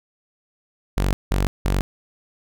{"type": "tone bursts", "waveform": "sawtooth", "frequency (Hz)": 47.51, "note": "F#1", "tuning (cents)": 47, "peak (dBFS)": -14, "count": 3, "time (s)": [0.97, 1.81], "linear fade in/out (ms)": 0, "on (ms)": 160, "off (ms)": 180, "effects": []}